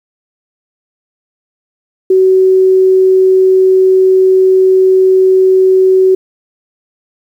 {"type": "tone", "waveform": "sine", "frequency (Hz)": 376.5, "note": "F#4", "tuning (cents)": 30, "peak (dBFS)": -4, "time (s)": [2.1, 6.15], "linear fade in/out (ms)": 5, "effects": ["7-bit"]}